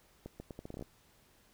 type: accelerating click train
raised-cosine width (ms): 2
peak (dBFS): -30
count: 11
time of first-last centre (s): 0.26-0.824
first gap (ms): 140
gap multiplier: 0.77
effects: pink hiss -66 dBFS RMS until 1.53 s